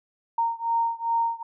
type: beating tone pair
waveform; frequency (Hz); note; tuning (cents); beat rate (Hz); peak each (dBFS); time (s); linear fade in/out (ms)
sine; 923 / 925.5; A#5 / A#5; -17 / -13; 2.5; -25 / -26; 0.38-1.43; 5
effects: none